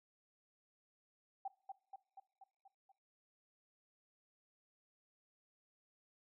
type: tone with echo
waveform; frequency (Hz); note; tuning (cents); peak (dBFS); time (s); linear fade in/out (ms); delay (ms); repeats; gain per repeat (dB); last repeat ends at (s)
sine; 779; G5; -11; -39; 1.45-1.48; 5; 240; 6; -4; 2.92
effects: noise-tail reverb RT60 0.6 s tail -22 dB re dry